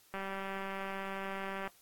click train, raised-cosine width 0.5 ms, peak -25 dBFS, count 299, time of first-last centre 0.14-1.676 s, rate 194 Hz, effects white hiss -64 dBFS RMS until 1.81 s + AAC 64 kbps

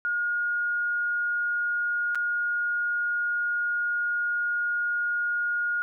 sine tone with dropouts, 1431 Hz, F6, 42 cents sharp, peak -24 dBFS, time 0.05-5.82 s, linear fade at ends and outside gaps 0 ms, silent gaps 2.148-2.155 s, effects none

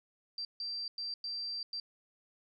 sine tone bursts at uneven times, 4700 Hz, D8, 1 cent sharp, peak -36 dBFS, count 5, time 0.38-0.45 / 0.6-0.88 / 0.98-1.14 / 1.24-1.63 / 1.73-1.8 s, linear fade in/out 2 ms, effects 13-bit

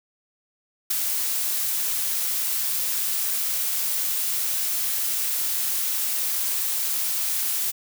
blue noise with ADSR envelope, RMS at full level -21 dBFS, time 0.9-7.72 s, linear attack 10 ms, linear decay 8 ms, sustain -4 dB, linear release 23 ms, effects none

